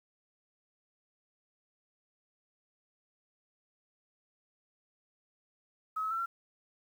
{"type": "tone with pitch steps", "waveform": "sine", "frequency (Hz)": [1280, 1290, 1341, 1362], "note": ["D#6", "E6", "E6", "F6"], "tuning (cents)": [49, -38, 29, -44], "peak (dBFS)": -31, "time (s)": [5.96, 6.26], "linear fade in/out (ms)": 10, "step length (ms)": 75, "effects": ["10-bit"]}